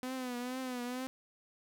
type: tone with vibrato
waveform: sawtooth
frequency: 251.5 Hz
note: B3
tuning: 32 cents sharp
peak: -33 dBFS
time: 0.03-1.07 s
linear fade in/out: 0 ms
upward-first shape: triangle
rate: 2.2 Hz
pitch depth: 74 cents each way
effects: none